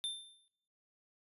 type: tone with exponential decay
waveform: square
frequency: 3575 Hz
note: A7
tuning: 27 cents sharp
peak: -34 dBFS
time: 0.04-0.48 s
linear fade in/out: 0 ms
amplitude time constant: 94 ms
effects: noise-tail reverb RT60 1.0 s tail -23 dB re dry + resampled to 32000 Hz